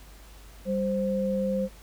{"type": "tone pair together", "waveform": "sine", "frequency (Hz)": [196, 523.3], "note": ["G3", "C5"], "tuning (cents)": [0, 0], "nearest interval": "octave + perfect fourth", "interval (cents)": 1700, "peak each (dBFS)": -27, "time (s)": [0.65, 1.69], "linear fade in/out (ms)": 50, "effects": ["added 50 Hz sine -47 dBFS peak until 1.82 s", "pink hiss -53 dBFS RMS until 1.82 s"]}